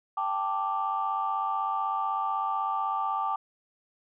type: chord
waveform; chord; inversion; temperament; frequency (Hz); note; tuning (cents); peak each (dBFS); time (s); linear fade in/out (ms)
sine; G suspended second; none; equal; 784 / 880 / 1174.7; G5 / A5 / D6; 0 / 0 / 0; -31 / -31 / -29; 0.17-3.36; 5
effects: tanh soft clip ceiling -18 dBFS